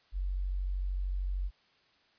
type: tone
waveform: sine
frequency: 46.62 Hz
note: F#1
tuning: 14 cents sharp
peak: -30 dBFS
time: 0.12-1.51 s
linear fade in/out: 50 ms
effects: white hiss -67 dBFS RMS until 2.18 s + resampled to 11025 Hz

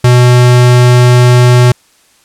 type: tone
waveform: square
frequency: 123.47 Hz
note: B2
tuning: in tune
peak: -3 dBFS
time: 0.04-1.72 s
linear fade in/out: 5 ms
effects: white hiss -48 dBFS RMS until 2.24 s + low-pass 10000 Hz 12 dB/octave

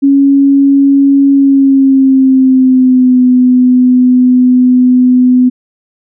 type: tone with pitch glide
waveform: sine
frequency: 277.2 to 251.3 Hz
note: C#4 to B3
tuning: 0 to +30 cents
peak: -3 dBFS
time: 0.02-5.5 s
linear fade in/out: 20 ms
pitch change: -170 cents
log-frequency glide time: 1.32-3.21 s
effects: none

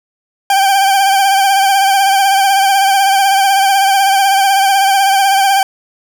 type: tone with vibrato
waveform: 40% pulse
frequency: 784 Hz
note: G5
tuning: in tune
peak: -7 dBFS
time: 0.5-5.63 s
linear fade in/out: 2 ms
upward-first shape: triangle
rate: 16 Hz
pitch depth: 49 cents each way
effects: none

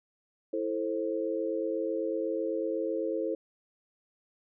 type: chord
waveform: sine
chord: A minor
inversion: second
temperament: just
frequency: 330 / 440 / 528 Hz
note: E4 / A4 / C5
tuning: +2 / 0 / +16 cents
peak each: -33 dBFS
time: 0.53-3.35 s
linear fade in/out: 5 ms
effects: none

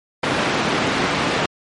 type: band-pass noise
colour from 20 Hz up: pink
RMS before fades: -20 dBFS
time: 0.23-1.46 s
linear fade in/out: 5 ms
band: 180 to 3300 Hz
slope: 12 dB/octave
effects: MP3 48 kbps

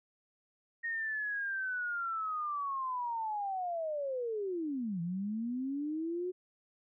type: linear two-way sweep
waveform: sine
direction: down then up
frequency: 1864.7 to 165.2 to 369.4 Hz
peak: -33 dBFS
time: 0.83-6.32 s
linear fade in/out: 20 ms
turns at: 5.01 s
effects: none

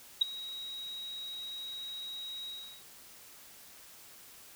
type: tone with ADSR envelope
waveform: sine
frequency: 3820 Hz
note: A#7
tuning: 42 cents sharp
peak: -19 dBFS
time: 0.21-2.84 s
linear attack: 8 ms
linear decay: 13 ms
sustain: -20 dB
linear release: 360 ms
effects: white hiss -54 dBFS RMS until 4.55 s

